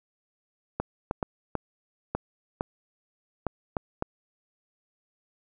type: clicks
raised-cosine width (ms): 1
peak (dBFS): -13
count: 9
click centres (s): 0.8 / 1.111 / 1.228 / 1.553 / 2.15 / 2.609 / 3.467 / 3.768 / 4.024
effects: none